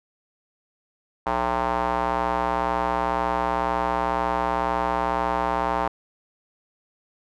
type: tone with band-pass filter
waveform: square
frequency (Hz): 61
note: B1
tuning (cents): -21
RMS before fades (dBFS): -24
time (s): 1.26-5.88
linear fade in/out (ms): 5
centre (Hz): 910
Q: 2.8
effects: none